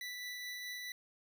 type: tone with tremolo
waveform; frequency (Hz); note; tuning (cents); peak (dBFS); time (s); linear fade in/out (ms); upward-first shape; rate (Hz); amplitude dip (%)
25% pulse; 1975.5; B6; 0; -37; 0.01-0.92; 2; triangle; 4.7; 25
effects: none